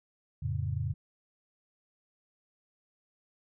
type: chord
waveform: sine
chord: F augmented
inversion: none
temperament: equal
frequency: 87.31 / 110 / 138.59 Hz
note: F2 / A2 / C#3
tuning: 0 / 0 / 0 cents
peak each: -34 dBFS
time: 0.42-0.94 s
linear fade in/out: 10 ms
effects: none